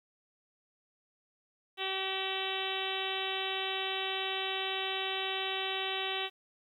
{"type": "harmonic tone", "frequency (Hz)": 382.6, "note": "G4", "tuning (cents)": -42, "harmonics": [1, 2, 3, 4, 5, 6, 7, 8, 9, 10], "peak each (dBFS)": [-40, -40, -44, -46, -43, -44, -40, -39, -42, -41], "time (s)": [1.77, 6.3], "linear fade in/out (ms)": 50, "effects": ["11-bit"]}